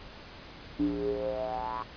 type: tone with band-pass filter sweep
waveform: square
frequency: 58.27 Hz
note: A#1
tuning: in tune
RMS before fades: -32 dBFS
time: 0.79-1.83 s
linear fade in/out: 5 ms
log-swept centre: 280 to 1100 Hz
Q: 9.2
effects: pink hiss -47 dBFS RMS until 1.96 s + resampled to 11025 Hz